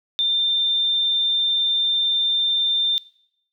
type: tone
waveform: sine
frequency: 3589 Hz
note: A7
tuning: 34 cents sharp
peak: -17 dBFS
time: 0.19-2.98 s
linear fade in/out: 0 ms
effects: noise-tail reverb RT60 0.7 s tail -19 dB re dry